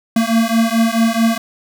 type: beating tone pair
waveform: square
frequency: 225.3 / 229.9 Hz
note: A3 / A#3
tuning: +41 / -24 cents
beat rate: 4.6 Hz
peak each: -16 dBFS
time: 0.16-1.38 s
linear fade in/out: 5 ms
effects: none